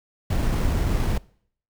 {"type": "noise with sample-and-hold", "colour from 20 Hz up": "brown", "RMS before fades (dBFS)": -22, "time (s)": [0.3, 1.18], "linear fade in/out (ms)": 5, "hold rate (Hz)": 7350, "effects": ["noise-tail reverb RT60 0.6 s tail -23 dB re dry"]}